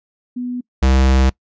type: tone pair in turn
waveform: sine / square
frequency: 246.9 / 65.72 Hz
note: B3 / C2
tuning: 0 / +8 cents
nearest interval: octave + major seventh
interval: 2292 cents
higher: first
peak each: -21 / -11 dBFS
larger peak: second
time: 0.36-0.61 / 0.82-1.3 s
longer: second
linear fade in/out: 10 ms
effects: noise-tail reverb RT60 0.1 s tail -23 dB re dry + resampled to 16000 Hz